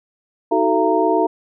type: tone cluster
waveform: sine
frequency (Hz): 316 / 375.5 / 443.8 / 678 / 926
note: D#4 / F#4 / A4 / E5 / A#5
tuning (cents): +27 / +26 / +15 / +49 / -12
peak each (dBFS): -20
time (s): 0.51-1.27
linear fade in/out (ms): 10
effects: none